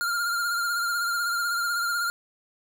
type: tone with vibrato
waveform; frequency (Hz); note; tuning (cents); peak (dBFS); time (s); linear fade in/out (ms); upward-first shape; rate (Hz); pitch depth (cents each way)
square; 1400; F6; +4; -25; 0.01-2.1; 0; sine; 16; 40
effects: 9-bit